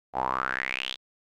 sawtooth tone with band-pass filter sweep, 64.7 Hz, C2, 19 cents flat, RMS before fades -30 dBFS, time 0.13-0.97 s, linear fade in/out 50 ms, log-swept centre 750 to 3700 Hz, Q 6.5, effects none

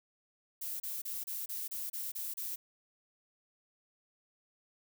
violet noise bursts, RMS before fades -39 dBFS, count 9, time 0.61-2.56 s, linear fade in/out 10 ms, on 190 ms, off 30 ms, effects none

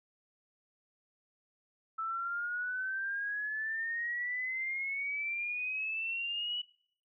sine exponential sweep, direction up, 1312 to 2960 Hz, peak -33 dBFS, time 1.98-6.62 s, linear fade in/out 10 ms, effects noise-tail reverb RT60 0.6 s tail -23 dB re dry

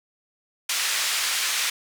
pink band-pass noise, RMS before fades -25 dBFS, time 0.69-1.7 s, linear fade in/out 5 ms, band 1900 to 10000 Hz, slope 12 dB/octave, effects none

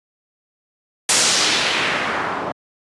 white noise with low-pass filter sweep, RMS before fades -19 dBFS, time 1.09-2.52 s, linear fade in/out 2 ms, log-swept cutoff 8700 to 830 Hz, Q 1.3, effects high-pass 150 Hz 12 dB/octave + resampled to 24000 Hz

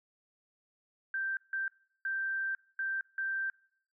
sine tone bursts at uneven times, 1568 Hz, G6, in tune, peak -31 dBFS, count 5, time 1.14-1.37 / 1.53-1.68 / 2.05-2.55 / 2.79-3.01 / 3.18-3.5 s, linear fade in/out 2 ms, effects noise-tail reverb RT60 0.6 s tail -24 dB re dry

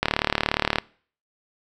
click train, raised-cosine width 0.3 ms, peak -3 dBFS, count 29, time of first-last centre 0.03-0.785 s, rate 37.1 Hz, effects noise-tail reverb RT60 0.5 s tail -24 dB re dry

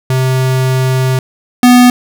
square tone pair in turn, 130.1 / 246.9 Hz, C3 / B3, -9 / 0 cents, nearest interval major seventh, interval 1109 cents, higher second, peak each -10 / -3 dBFS, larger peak second, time 0.1-1.19 / 1.63-1.9 s, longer first, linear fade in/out 2 ms, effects none

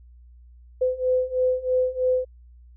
sine beating tone pair, 507 / 510.1 Hz, B4 / C5, +45 / -44 cents, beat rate 3.1 Hz, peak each -24 / -22 dBFS, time 0.81-2.25 s, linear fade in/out 10 ms, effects added 60 Hz sine -46 dBFS peak until 2.76 s

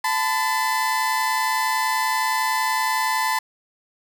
30% pulse tone pair together, 880 / 1010.7 Hz, A5 / B5, 0 / +40 cents, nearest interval major second, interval 240 cents, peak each -20 dBFS, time 0.04-3.39 s, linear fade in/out 5 ms, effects none

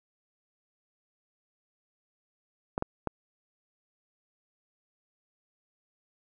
clicks, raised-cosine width 1 ms, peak -15 dBFS, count 3, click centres 2.779 / 2.824 / 3.073 s, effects none

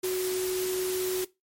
sine tone in noise, 370 Hz, F#4, in tune, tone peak -26 dBFS, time 0.03-1.25 s, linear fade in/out 10 ms, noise white, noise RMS -35 dBFS, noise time 0.03-1.25 s, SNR +6 dB, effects noise-tail reverb RT60 0.2 s tail -19 dB re dry + MP3 64 kbps

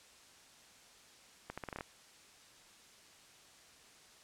accelerating click train, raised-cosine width 0.5 ms, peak -26 dBFS, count 8, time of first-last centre 1.5-1.808 s, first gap 76 ms, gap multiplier 0.81, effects white hiss -60 dBFS RMS until 4.23 s + low-pass 8000 Hz 12 dB/octave

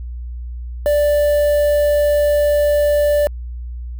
triangle tone with quantisation, 587.3 Hz, D5, in tune, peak -10 dBFS, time 0.86-3.27 s, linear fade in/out 0 ms, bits 5, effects added 60 Hz sine -25 dBFS peak until 3.99 s

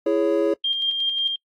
triangle chord, C# minor, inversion first, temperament just, 332.6 / 415.8 / 554.4 Hz, E4 / G#4 / C#5, +16 / +2 / 0 cents, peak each -20 dBFS, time 0.06-0.54 s, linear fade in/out 5 ms
sine tone with tremolo, 3199 Hz, G7, 34 cents sharp, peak -19 dBFS, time 0.64-1.36 s, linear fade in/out 5 ms, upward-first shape square, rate 5.5 Hz, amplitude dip 30%
effects noise-tail reverb RT60 0.1 s tail -24 dB re dry + AAC 48 kbps

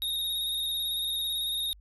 square tone with vibrato, 3729 Hz, A#7, in tune, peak -29 dBFS, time 0.02-1.73 s, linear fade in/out 0 ms, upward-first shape square, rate 18 Hz, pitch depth 25 cents each way, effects added 50 Hz sine -51 dBFS peak until 1.8 s

